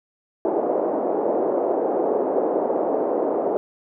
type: band-pass noise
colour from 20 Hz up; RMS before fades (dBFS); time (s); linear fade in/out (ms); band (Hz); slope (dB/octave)
pink; -22; 0.45-3.57; 0; 350 to 690; 24
effects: none